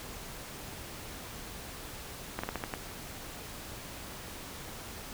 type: slowing click train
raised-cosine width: 0.5 ms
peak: -18 dBFS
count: 6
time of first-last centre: 2.39-2.738 s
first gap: 45 ms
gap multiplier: 1.22
effects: pink hiss -44 dBFS RMS until 5.13 s